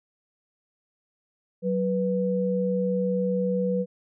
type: tone pair together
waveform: sine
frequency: 186.4 / 491.5 Hz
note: F#3 / B4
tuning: +13 / -8 cents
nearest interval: octave + perfect fourth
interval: 1679 cents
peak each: -25 dBFS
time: 1.62-3.86 s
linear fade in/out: 50 ms
effects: none